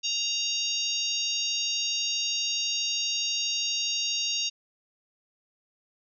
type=harmonic tone; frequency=932.3 Hz; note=A#5; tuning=in tune; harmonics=3 / 4 / 5 / 6 / 7; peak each=-31 / -32 / -33 / -34 / -34 dBFS; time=0.03-4.5 s; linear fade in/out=20 ms; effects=none